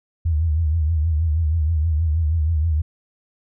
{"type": "tone with vibrato", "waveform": "sine", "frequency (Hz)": 79.4, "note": "D#2", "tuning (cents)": 36, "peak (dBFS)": -16, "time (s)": [0.25, 2.82], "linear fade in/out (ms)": 10, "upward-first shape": "triangle", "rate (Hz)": 6.3, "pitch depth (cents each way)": 130, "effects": []}